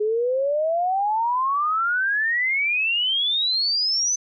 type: exponential sweep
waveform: sine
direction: up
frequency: 415.3 to 6160 Hz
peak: -19 dBFS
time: 0-4.16 s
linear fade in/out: 10 ms
effects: none